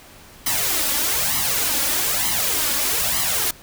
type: noise with flanger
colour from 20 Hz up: white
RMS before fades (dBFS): -21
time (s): 0.46-3.51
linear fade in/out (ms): 5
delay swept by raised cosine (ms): 0.98 to 3.58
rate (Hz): 1.1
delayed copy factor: +0.75
effects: pink hiss -45 dBFS RMS until 3.62 s